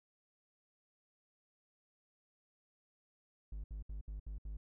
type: tone bursts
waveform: triangle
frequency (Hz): 51.3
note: G#1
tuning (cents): -21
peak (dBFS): -39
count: 6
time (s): 3.52-4.57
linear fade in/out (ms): 5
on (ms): 120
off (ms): 66
effects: none